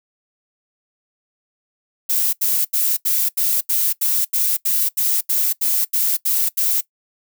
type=noise bursts; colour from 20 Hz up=violet; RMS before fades=-18 dBFS; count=15; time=2.09-6.81 s; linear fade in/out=10 ms; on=240 ms; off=80 ms; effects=noise-tail reverb RT60 0.1 s tail -19 dB re dry